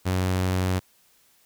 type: tone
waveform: sawtooth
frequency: 92.5 Hz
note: F#2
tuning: in tune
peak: -18 dBFS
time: 0.05-0.8 s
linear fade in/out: 20 ms
effects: white hiss -61 dBFS RMS until 1.45 s